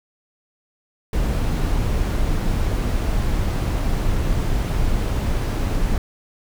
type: noise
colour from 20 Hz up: brown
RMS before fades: -20 dBFS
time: 1.13-5.98 s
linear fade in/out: 2 ms
effects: none